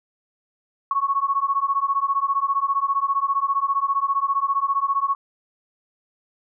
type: beating tone pair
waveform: sine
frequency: 1099 / 1114 Hz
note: C#6 / C#6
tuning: -15 / +8 cents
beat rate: 15 Hz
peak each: -22 dBFS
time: 0.91-5.15 s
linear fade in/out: 2 ms
effects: none